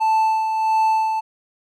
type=tone with tremolo; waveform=triangle; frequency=880 Hz; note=A5; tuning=in tune; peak=-12 dBFS; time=0-1.21 s; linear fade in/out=20 ms; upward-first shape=sine; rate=1.5 Hz; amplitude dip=45%; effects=none